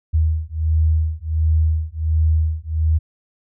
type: beating tone pair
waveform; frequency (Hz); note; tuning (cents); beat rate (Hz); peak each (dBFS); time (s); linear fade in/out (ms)
sine; 78.5 / 79.9; D#2 / D#2; +16 / +47; 1.4; -18; 0.13-2.99; 20
effects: none